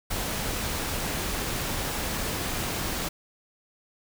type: noise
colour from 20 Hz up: pink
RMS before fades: -30 dBFS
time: 0.1-3.09 s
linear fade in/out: 10 ms
effects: none